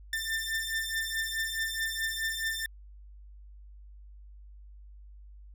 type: beating tone pair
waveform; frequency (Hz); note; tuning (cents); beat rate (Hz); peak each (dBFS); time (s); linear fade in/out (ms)
sawtooth; 1787 / 1791.7; A6 / A6; +26 / +31; 4.7; -30 / -30; 0.13-2.66; 2
effects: added 50 Hz sine -47 dBFS peak until 5.54 s